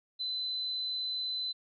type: tone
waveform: sine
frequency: 4028 Hz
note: B7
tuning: 33 cents sharp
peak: -32 dBFS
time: 0.19-1.53 s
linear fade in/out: 20 ms
effects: none